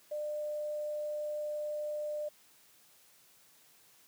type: tone with quantisation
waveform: sine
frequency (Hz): 599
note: D5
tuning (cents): +34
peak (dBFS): -34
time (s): 0.11-2.29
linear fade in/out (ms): 10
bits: 10
effects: white hiss -63 dBFS RMS until 4.07 s + high-pass 80 Hz 12 dB/octave